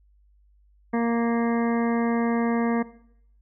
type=harmonic tone; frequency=233.1 Hz; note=A#3; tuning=in tune; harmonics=1 / 2 / 3 / 4 / 5 / 7 / 8 / 9; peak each=-22 / -28 / -32 / -34 / -36 / -39 / -40 / -41 dBFS; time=0.93-2.83 s; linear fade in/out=10 ms; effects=noise-tail reverb RT60 0.7 s tail -18 dB re dry + added 50 Hz sine -56 dBFS peak until 3.41 s